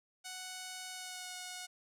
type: tone with pitch glide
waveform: 5% pulse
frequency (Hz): 740 to 730.2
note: F#5 to F#5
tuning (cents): 0 to -23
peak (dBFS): -31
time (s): 0.24-1.67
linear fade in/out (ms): 20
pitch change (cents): -23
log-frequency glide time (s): 0.9-1.35
effects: none